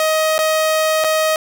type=tone with dropouts; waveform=sawtooth; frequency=629 Hz; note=D#5; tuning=19 cents sharp; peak=-10 dBFS; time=0-1.36 s; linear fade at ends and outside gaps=1 ms; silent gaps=0.381-0.389 / 1.04-1.044 s; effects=none